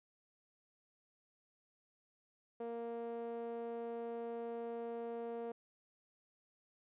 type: tone with band-pass filter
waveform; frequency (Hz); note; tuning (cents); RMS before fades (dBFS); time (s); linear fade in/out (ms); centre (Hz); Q
sawtooth; 233.1; A#3; 0; -43; 2.6-5.52; 5; 530; 3.3
effects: resampled to 8000 Hz